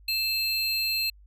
square tone pair together, 2637 / 4180 Hz, E7 / C8, 0 / -2 cents, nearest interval minor sixth, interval 798 cents, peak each -30 / -27 dBFS, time 0.08-1.1 s, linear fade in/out 5 ms, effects added 50 Hz sine -50 dBFS peak until 1.26 s

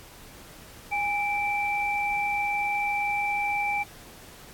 sine tone pair together, 821 / 2336 Hz, G#5 / D7, -20 / -10 cents, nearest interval octave + tritone, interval 1810 cents, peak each -27 dBFS, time 0.91-3.84 s, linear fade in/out 20 ms, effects pink hiss -48 dBFS RMS until 4.53 s + AAC 64 kbps

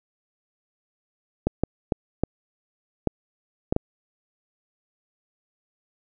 clicks, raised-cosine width 2 ms, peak -7 dBFS, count 7, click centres 1.47 / 1.636 / 1.922 / 2.236 / 3.073 / 3.725 / 3.764 s, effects none

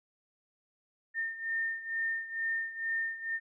sine beating tone pair, 1815 / 1817.2 Hz, A#6 / A#6, -47 / -45 cents, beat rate 2.2 Hz, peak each -33 / -37 dBFS, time 1.14-3.4 s, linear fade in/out 50 ms, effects none

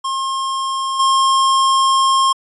square tone with level steps, 1070 Hz, C6, 38 cents sharp, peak -19 / -12 dBFS, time 0.04-2.33 s, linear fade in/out 10 ms, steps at 0.99 s, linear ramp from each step 10 ms, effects resampled to 24000 Hz

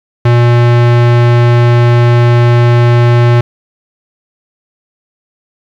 square tone, 119.8 Hz, A#2, 48 cents sharp, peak -5 dBFS, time 0.25-3.41 s, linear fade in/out 5 ms, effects low-pass 3000 Hz 12 dB/octave + 7-bit

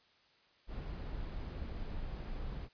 brown noise, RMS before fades -41 dBFS, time 0.67-2.69 s, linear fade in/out 50 ms, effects white hiss -68 dBFS RMS until 2.73 s + resampled to 11025 Hz

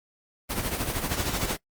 pink noise with tremolo, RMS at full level -26 dBFS, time 0.49-1.57 s, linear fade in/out 20 ms, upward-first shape triangle, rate 13 Hz, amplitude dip 65%, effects noise-tail reverb RT60 0.1 s tail -21 dB re dry + Opus 24 kbps

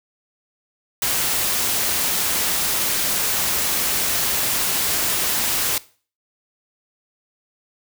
white noise, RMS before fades -21 dBFS, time 1.02-5.78 s, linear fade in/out 2 ms, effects noise-tail reverb RT60 0.4 s tail -19 dB re dry

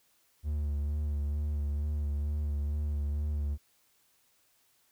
triangle tone with vibrato, 73.42 Hz, D2, in tune, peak -27 dBFS, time 0.43-3.58 s, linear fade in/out 50 ms, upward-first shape sine, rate 2.2 Hz, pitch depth 32 cents each way, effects white hiss -69 dBFS RMS until 4.91 s

